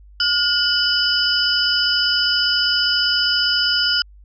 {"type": "tone cluster", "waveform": "sine", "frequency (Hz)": [1432, 2985, 4815, 5170], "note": ["F6", "F#7", "D8", "E8"], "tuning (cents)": [43, 15, 42, -34], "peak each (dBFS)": -21, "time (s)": [0.2, 4.02], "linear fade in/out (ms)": 2, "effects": ["added 50 Hz sine -42 dBFS peak until 4.24 s"]}